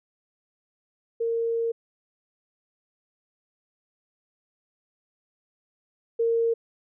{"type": "tone pair in turn", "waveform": "sine", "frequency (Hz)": [460.6, 460.6], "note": ["A#4", "A#4"], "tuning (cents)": [-21, -21], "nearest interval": "unison", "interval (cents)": 0, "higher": "neither", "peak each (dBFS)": [-23, -20], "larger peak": "second", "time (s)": [[1.2, 1.72], [6.19, 6.54]], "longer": "first", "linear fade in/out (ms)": 10, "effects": []}